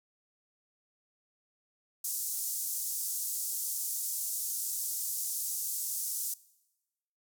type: band-pass noise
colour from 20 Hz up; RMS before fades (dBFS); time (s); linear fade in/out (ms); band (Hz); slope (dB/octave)
white; -35; 2.04-6.34; 5; 6100 to 15000; 24
effects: noise-tail reverb RT60 1.0 s tail -21 dB re dry